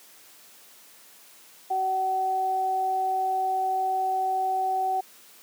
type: tone pair together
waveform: sine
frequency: 378.5 / 757 Hz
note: F#4 / F#5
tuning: +39 / +39 cents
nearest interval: octave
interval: 1200 cents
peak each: -35 / -23 dBFS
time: 1.7-5.01 s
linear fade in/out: 10 ms
effects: white hiss -52 dBFS RMS until 5.42 s + high-pass 200 Hz 12 dB/octave